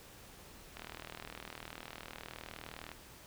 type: click train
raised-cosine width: 0.3 ms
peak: -28 dBFS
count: 86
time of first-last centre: 0.77-2.916 s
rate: 39.6 Hz
effects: pink hiss -55 dBFS RMS until 3.26 s